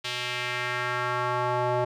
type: tone with band-pass filter sweep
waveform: square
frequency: 123.47 Hz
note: B2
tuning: in tune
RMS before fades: -28 dBFS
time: 0.04-1.85 s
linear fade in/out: 10 ms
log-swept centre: 3400 to 680 Hz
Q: 1.7
effects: none